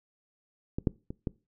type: clicks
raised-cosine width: 3 ms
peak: -18 / -11 / -24 / -17 dBFS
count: 4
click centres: 0.785 / 0.872 / 1.105 / 1.272 s
effects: noise-tail reverb RT60 0.3 s tail -22 dB re dry